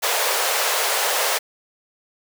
pink high-pass noise, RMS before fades -21 dBFS, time 0.02-1.39 s, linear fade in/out 20 ms, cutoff 450 Hz, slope 48 dB/octave, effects none

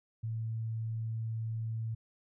sine tone, 112.3 Hz, A2, 36 cents sharp, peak -33 dBFS, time 0.23-1.95 s, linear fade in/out 10 ms, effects none

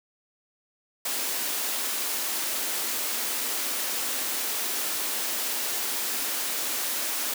white high-pass noise, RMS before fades -29 dBFS, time 1.05-7.34 s, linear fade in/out 5 ms, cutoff 220 Hz, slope 48 dB/octave, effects none

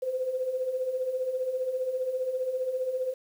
sine beating tone pair, 501 / 516 Hz, B4 / C5, +25 / -24 cents, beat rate 15 Hz, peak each -35 / -28 dBFS, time 0.02-3.14 s, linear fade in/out 10 ms, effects 9-bit

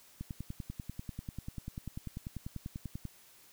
click train, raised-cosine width 5 ms, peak -27 dBFS, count 30, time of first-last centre 0.21-3.053 s, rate 10.2 Hz, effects white hiss -60 dBFS RMS until 3.52 s

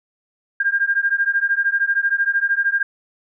sine beating tone pair, 1600 / 1613 Hz, G6 / G6, +35 / +49 cents, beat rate 13 Hz, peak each -19 dBFS, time 0.6-2.83 s, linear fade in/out 5 ms, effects none

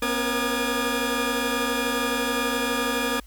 25% pulse tone cluster, 242.3 / 269.4 / 472.7 / 1214 / 1678 Hz, B3 / C#4 / A#4 / D#6 / G#6, -33 / -49 / +24 / -43 / +17 cents, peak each -26 dBFS, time 0.02-3.2 s, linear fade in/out 5 ms, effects added 50 Hz sine -44 dBFS peak until 3.26 s + white hiss -57 dBFS RMS until 3.26 s

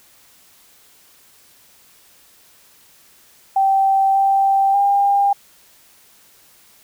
sine tone with pitch steps, 778 / 783 / 801 Hz, G5 / G5 / G5, -13 / -2 / +37 cents, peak -12 dBFS, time 3.56-5.33 s, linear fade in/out 5 ms, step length 590 ms, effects white hiss -51 dBFS RMS until 6.83 s

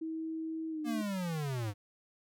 sine tone with pitch glide, 321.2 to 299.7 Hz, E4 to D4, -45 to +35 cents, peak -35 dBFS, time 0.01-1.02 s, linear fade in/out 10 ms, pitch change -120 cents, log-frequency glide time 0.7-0.87 s
square linear sweep, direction down, 240 to 98 Hz, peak -34 dBFS, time 0.84-1.74 s, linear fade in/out 50 ms
effects none

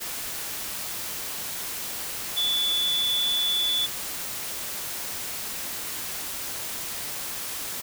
sine tone in noise, 3459 Hz, A7, 30 cents flat, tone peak -22 dBFS, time 2.36-3.87 s, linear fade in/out 20 ms, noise white, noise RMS -33 dBFS, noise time 0-7.82 s, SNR +8 dB, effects none

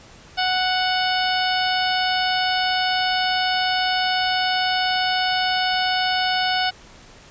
harmonic tone with a mistuned harmonic, 740 Hz, F#5, in tune, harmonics 1 / 2 / 3 / 4 / 5 / 6 / 7, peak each -22 / -25 / -30 / -26 / -31 / -29 / -30 dBFS, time 0.37-6.71 s, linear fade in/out 20 ms, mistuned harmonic 5, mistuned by -21 cents, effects pink hiss -46 dBFS RMS until 7.3 s + resampled to 16000 Hz

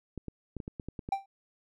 clicks, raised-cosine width 3 ms, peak -25 dBFS, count 9, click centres 0.177 / 0.283 / 0.567 / 0.602 / 0.679 / 0.798 / 0.886 / 0.992 / 1.089 s
triangle tone with exponential decay, 784 Hz, G5, in tune, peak -21 dBFS, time 1.12-1.26 s, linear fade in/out 5 ms, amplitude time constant 30 ms
effects none

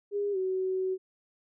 sine tone with pitch glide, 407 to 375.4 Hz, G#4 to F#4, -35 to +25 cents, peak -27 dBFS, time 0.11-0.98 s, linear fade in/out 50 ms, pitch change -140 cents, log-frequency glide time 0.32-0.37 s, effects none

